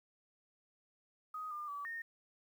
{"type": "tone with pitch steps", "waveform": "sine", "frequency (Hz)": [1252, 1202, 1148, 1839], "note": ["D#6", "D6", "D6", "A#6"], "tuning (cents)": [10, 40, -40, -24], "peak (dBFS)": -40, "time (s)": [1.34, 2.02], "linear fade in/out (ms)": 5, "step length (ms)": 170, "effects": ["11-bit"]}